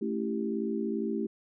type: chord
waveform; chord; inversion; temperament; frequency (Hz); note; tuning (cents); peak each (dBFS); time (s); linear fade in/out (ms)
sine; A dominant seventh; none; equal; 220 / 277.2 / 329.6 / 392; A3 / C#4 / E4 / G4; 0 / 0 / 0 / 0; -32 / -38 / -35 / -34; 0.01-1.27; 10
effects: none